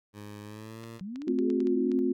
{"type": "tone with pitch glide", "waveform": "15% pulse", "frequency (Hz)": [103.83, 114.54], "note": ["G#2", "A#2"], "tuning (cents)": [0, -30], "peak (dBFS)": -35, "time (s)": [0.13, 1.01], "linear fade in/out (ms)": 50, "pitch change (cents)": 170, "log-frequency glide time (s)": [0.42, 0.84]}
{"type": "clicks", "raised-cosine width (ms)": 0.2, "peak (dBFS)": -30, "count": 10, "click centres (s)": [0.838, 0.995, 1.159, 1.219, 1.281, 1.388, 1.502, 1.604, 1.671, 1.917]}
{"type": "linear two-way sweep", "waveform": "sine", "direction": "up then down", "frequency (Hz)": [178.1, 431.7, 256.3], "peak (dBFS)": -35, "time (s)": [1.01, 1.99], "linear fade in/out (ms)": 0, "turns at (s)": 1.49}
{"type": "chord", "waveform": "sine", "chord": "F major", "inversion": "first", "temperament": "equal with one note detuned", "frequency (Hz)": [220, 261.6, 358.4], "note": ["A3", "C4", "F4"], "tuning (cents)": [0, 0, 45], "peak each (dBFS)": [-32, -27, -28], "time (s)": [1.27, 2.13], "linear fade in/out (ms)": 10}
{"effects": []}